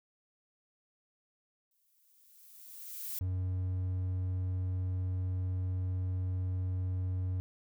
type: noise with exponential growth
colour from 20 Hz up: violet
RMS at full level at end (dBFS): -37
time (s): 1.71-3.19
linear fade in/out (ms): 2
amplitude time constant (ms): 320
type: tone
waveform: triangle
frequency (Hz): 92.2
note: F#2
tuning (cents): -6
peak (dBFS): -29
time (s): 3.21-7.4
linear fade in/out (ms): 0
effects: none